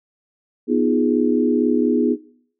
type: chord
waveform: sine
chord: F half-diminished seventh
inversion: second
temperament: equal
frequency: 246.9 / 311.1 / 349.2 / 415.3 Hz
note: Cb4 / Eb4 / F4 / Ab4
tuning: 0 / 0 / 0 / 0 cents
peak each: -18 / -21 / -23 / -21 dBFS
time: 0.67-2.17 s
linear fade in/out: 50 ms
effects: noise-tail reverb RT60 0.6 s tail -19 dB re dry